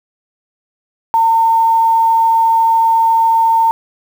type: tone with quantisation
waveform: sine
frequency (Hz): 907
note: A#5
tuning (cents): -48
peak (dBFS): -8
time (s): 1.14-3.71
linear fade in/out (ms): 0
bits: 6
effects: none